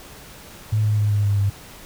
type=tone with pitch steps; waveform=sine; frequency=107.5 / 105.96 / 104.44 / 102.94 / 101.47 / 100.01 Hz; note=A2 / G#2 / G#2 / G#2 / G#2 / G2; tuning=-40 / +35 / +10 / -15 / -40 / +35 cents; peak=-16 dBFS; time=0.72-1.5 s; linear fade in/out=10 ms; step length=130 ms; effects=pink hiss -42 dBFS RMS until 1.85 s